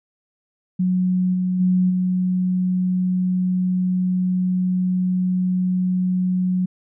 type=tone with level steps; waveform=sine; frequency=183.1 Hz; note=F#3; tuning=18 cents flat; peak=-16 / -18 / -14 / -17 dBFS; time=0.79-6.66 s; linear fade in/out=10 ms; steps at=1.33 / 1.59 / 1.89 s; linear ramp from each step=20 ms; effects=none